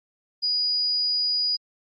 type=tone; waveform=sine; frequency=4910 Hz; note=D#8; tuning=24 cents flat; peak=-21 dBFS; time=0.42-1.57 s; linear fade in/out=20 ms; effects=Opus 48 kbps